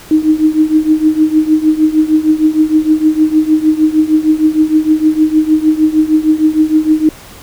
sine tone with tremolo, 311.1 Hz, D#4, in tune, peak -3 dBFS, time 0.11-7.09 s, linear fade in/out 2 ms, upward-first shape triangle, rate 6.5 Hz, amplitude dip 90%, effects pink hiss -35 dBFS RMS until 7.42 s

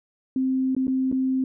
sine tone with dropouts, 261.6 Hz, C4, in tune, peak -20 dBFS, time 0.36-1.44 s, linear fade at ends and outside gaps 2 ms, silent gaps 0.75-0.765 / 0.87-0.879 / 1.116-1.125 s, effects none

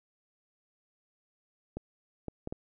clicks, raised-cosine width 2 ms, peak -23 dBFS, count 4, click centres 1.77 / 2.283 / 2.474 / 2.525 s, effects none

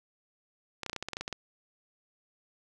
clicks, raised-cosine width 0.2 ms, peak -18 dBFS, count 12, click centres 0.833 / 0.863 / 0.897 / 0.931 / 0.963 / 1.026 / 1.086 / 1.133 / 1.169 / 1.21 / 1.279 / 1.327 s, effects none

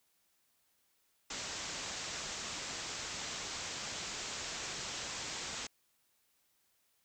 white low-pass noise, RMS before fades -42 dBFS, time 1.3-5.67 s, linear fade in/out 5 ms, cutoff 7700 Hz, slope 96 dB/octave, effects white hiss -75 dBFS RMS until 7.04 s

